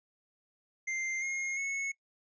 square tone with pitch steps, 2093 / 2143 / 2195 Hz, C7 / C7 / C#7, 0 / +41 / -18 cents, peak -33 dBFS, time 0.87-1.92 s, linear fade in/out 10 ms, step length 350 ms, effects noise-tail reverb RT60 0.1 s tail -22 dB re dry + resampled to 16000 Hz

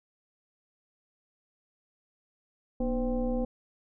sine tone with frequency modulation, 240 Hz, B3, 49 cents flat, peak -26 dBFS, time 2.8-3.45 s, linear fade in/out 5 ms, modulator 271 Hz, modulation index 1.2, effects none

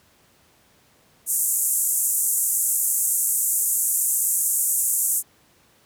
pink band-pass noise, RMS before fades -22 dBFS, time 1.26-5.23 s, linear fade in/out 50 ms, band 7300 to 14000 Hz, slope 48 dB/octave, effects pink hiss -58 dBFS RMS until 5.85 s + high-pass 80 Hz 12 dB/octave

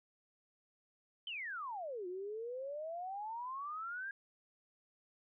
sine exponential two-way sweep, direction down then up, 3136 to 351.5 to 1635 Hz, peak -40 dBFS, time 1.27-4.11 s, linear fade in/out 2 ms, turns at 2.07 s, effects none

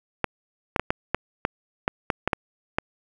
clicks, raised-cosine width 0.5 ms, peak -6 dBFS, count 11, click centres 0.243 / 0.762 / 0.796 / 0.905 / 1.146 / 1.451 / 1.879 / 2.102 / 2.276 / 2.332 / 2.785 s, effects 7-bit

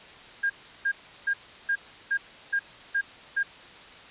sine tone bursts, 1615 Hz, G#6, 49 cents flat, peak -22 dBFS, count 8, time 0.43-3.432 s, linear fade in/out 10 ms, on 69 ms, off 350 ms, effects white hiss -47 dBFS RMS until 4.1 s + resampled to 8000 Hz

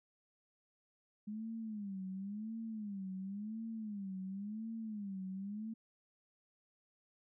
sine tone with vibrato, 206.3 Hz, G#3, 11 cents flat, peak -40 dBFS, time 1.27-5.74 s, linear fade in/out 10 ms, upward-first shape sine, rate 0.94 Hz, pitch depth 160 cents each way, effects none

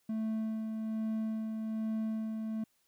triangle tone with tremolo, 220 Hz, A3, in tune, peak -29 dBFS, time 0.09-2.64 s, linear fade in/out 5 ms, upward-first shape sine, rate 1.2 Hz, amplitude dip 35%, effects white hiss -74 dBFS RMS until 2.87 s

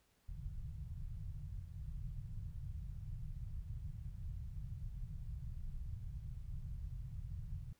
pink low-pass noise, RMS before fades -45 dBFS, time 0.28-7.73 s, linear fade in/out 5 ms, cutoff 150 Hz, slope 48 dB/octave, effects pink hiss -75 dBFS RMS until 7.79 s

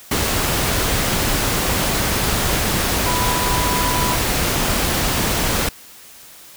sine tone in noise, 987.8 Hz, B5, in tune, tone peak -22 dBFS, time 3.06-4.15 s, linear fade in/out 5 ms, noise pink, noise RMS -19 dBFS, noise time 0.11-5.69 s, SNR -6 dB, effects white hiss -42 dBFS RMS until 6.56 s

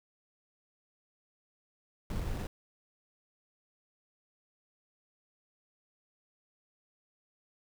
brown noise with sample-and-hold, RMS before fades -35 dBFS, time 2.1-2.47 s, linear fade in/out 2 ms, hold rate 4410 Hz, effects none

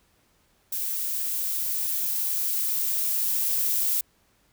violet noise with level ramp, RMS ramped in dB -29 to -24 dBFS, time 0.72-4.01 s, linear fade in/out 5 ms, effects pink hiss -65 dBFS RMS until 4.52 s

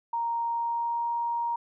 sine tone with pitch glide, 932.3 to 939.3 Hz, A#5 to A#5, 0 to +13 cents, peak -26 dBFS, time 0.13-1.56 s, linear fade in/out 5 ms, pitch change +13 cents, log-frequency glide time 0.47-1.11 s, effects none

